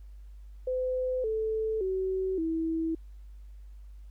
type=tone with pitch steps; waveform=sine; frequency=510 / 438.9 / 377.7 / 325 Hz; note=C5 / A4 / F#4 / E4; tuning=-44 / -4 / +36 / -24 cents; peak=-27 dBFS; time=0.67-2.95 s; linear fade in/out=5 ms; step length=570 ms; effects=added 50 Hz sine -44 dBFS peak until 4.1 s + pink hiss -72 dBFS RMS until 4.1 s